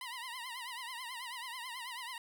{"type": "tone with vibrato", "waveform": "15% pulse", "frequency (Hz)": 981, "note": "B5", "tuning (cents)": -12, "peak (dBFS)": -35, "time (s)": [0.01, 2.18], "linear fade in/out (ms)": 2, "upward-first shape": "triangle", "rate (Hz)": 9.2, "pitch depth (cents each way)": 140, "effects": []}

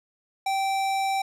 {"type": "tone with hard clipping", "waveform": "sine", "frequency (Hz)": 778, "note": "G5", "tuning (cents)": -13, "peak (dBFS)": -25, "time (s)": [0.46, 1.22], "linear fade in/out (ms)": 5, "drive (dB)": 18, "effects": []}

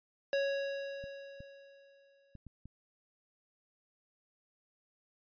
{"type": "tone with exponential decay", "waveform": "square", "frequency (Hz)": 554.4, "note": "C#5", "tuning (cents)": 0, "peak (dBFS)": -29, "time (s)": [0.33, 2.36], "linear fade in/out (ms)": 1, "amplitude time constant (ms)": 440}
{"type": "clicks", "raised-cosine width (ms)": 5, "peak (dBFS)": -37, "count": 5, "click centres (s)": [1.04, 1.405, 2.353, 2.467, 2.656]}
{"effects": ["resampled to 11025 Hz"]}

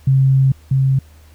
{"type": "tone pair in turn", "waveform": "sine", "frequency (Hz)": [134, 134], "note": ["C3", "C3"], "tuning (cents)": [42, 42], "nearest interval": "unison", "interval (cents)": 0, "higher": "neither", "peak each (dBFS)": [-9, -11], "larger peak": "first", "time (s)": [[0.07, 0.52], [0.71, 0.99]], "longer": "first", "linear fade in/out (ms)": 5, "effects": ["added 77 Hz sine -42 dBFS peak until 1.34 s", "pink hiss -52 dBFS RMS until 1.34 s"]}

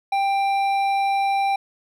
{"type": "tone with hard clipping", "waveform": "sine", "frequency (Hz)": 789, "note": "G5", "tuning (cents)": 11, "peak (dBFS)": -20, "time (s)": [0.12, 1.56], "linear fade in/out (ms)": 5, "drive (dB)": 9, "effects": []}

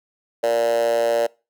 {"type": "tone with high-pass filter", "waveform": "10% pulse", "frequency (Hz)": 116.54, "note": "A#2", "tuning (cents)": 0, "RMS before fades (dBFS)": -19, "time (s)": [0.43, 1.27], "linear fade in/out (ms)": 10, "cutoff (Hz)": 540, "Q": 9.2, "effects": ["noise-tail reverb RT60 0.3 s tail -24 dB re dry"]}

